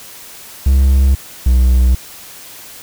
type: tone pair in turn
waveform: triangle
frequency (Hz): 67.1 / 62.44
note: C2 / B1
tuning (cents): +44 / +20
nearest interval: minor second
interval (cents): 124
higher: first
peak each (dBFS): -5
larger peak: neither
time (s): 0.66-1.15 / 1.46-1.95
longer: neither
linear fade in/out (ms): 5
effects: white hiss -35 dBFS RMS until 2.82 s